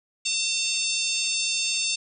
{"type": "harmonic tone with a mistuned harmonic", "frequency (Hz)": 902, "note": "A5", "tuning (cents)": 43, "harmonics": [3, 4, 5, 6, 7, 8, 9], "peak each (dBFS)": [-29, -30, -31, -32, -32, -33, -34], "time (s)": [0.25, 1.96], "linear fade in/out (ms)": 10, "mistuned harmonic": 6, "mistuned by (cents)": -31, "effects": []}